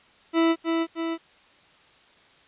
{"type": "tone with echo", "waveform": "40% pulse", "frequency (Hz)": 329.6, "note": "E4", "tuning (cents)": 0, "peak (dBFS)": -17, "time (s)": [0.33, 0.56], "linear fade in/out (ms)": 50, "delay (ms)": 310, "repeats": 2, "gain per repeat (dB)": -4, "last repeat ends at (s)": 1.18, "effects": ["white hiss -56 dBFS RMS until 2.47 s", "resampled to 8000 Hz"]}